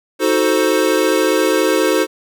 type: chord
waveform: square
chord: D# diminished seventh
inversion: none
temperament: equal with one note detuned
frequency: 315.3 / 370 / 440 / 523.3 Hz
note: D#4 / F#4 / A4 / C5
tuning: +23 / 0 / 0 / 0 cents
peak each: -19 dBFS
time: 0.19-2.07 s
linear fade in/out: 50 ms
effects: none